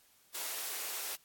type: high-pass noise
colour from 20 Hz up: white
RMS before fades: -39 dBFS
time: 0.34-1.16 s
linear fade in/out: 10 ms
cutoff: 370 Hz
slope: 24 dB/octave
effects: white hiss -66 dBFS RMS until 1.24 s + AAC 64 kbps